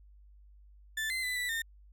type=tone with pitch steps; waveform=35% pulse; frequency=1760 / 2062 / 2000 / 1970 / 1821 Hz; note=A6 / C7 / B6 / B6 / A#6; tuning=0 / -26 / +21 / -5 / -41 cents; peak=-30 dBFS; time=0.97-1.62 s; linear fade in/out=5 ms; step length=130 ms; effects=added 50 Hz sine -54 dBFS peak until 1.92 s